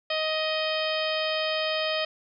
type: harmonic tone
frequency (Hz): 626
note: D#5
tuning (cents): +10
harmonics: 1 / 2 / 3 / 4 / 5 / 6 / 7 / 8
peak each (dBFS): -28 / -35 / -35 / -34 / -32 / -38 / -39 / -37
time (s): 0.1-2.05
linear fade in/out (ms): 5
effects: none